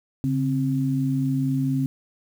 sine tone pair together, 140 / 264.3 Hz, C#3 / C4, +18 / +18 cents, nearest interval major seventh, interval 1100 cents, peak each -23 dBFS, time 0.24-1.86 s, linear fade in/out 0 ms, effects 8-bit

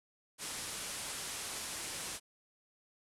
white low-pass noise, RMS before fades -42 dBFS, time 0.38-2.2 s, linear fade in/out 50 ms, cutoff 11000 Hz, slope 48 dB/octave, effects none

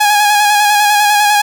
sawtooth tone with vibrato, 830.6 Hz, G#5, in tune, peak -4 dBFS, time 0-1.42 s, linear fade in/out 10 ms, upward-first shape square, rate 10 Hz, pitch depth 24 cents each way, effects none

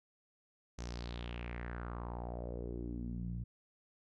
sawtooth tone with low-pass filter sweep, 59.4 Hz, A#1, 33 cents sharp, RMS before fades -42 dBFS, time 0.78-3.44 s, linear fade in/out 10 ms, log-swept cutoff 6400 to 140 Hz, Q 3.7, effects none

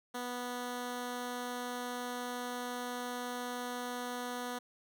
10% pulse tone, 245.8 Hz, B3, 8 cents flat, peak -29 dBFS, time 0.14-4.59 s, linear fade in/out 10 ms, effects none

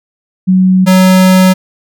sine / square tone pair in turn, 186.2 / 186.2 Hz, F#3 / F#3, +11 / +11 cents, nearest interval unison, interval 0 cents, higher neither, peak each -4 dBFS, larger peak neither, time 0.47-0.86 / 0.86-1.54 s, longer second, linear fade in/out 20 ms, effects none

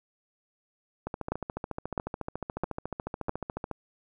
two click trains, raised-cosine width 1 ms, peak -19 / -14 dBFS, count 38 / 4, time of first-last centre 1.07-3.713 / 1.32-3.294 s, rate 14 / 1.52 Hz, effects none

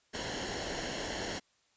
pink noise with comb filter, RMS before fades -37 dBFS, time 0.13-1.4 s, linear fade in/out 20 ms, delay 0.82 ms, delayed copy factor -0.65, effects white hiss -71 dBFS RMS until 1.76 s + resampled to 16000 Hz

